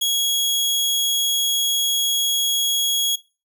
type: tone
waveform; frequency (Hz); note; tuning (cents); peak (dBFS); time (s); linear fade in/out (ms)
sawtooth; 3322; G#7; 0; -15; 0.01-3.16; 10
effects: noise-tail reverb RT60 0.3 s tail -18 dB re dry